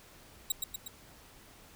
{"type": "tone with echo", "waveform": "10% pulse", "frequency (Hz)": 3826, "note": "A#7", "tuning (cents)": 44, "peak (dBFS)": -19, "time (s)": [0.5, 0.52], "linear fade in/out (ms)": 5, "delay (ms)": 120, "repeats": 3, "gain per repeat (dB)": -4, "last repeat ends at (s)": 0.88, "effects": ["pink hiss -56 dBFS RMS until 1.75 s"]}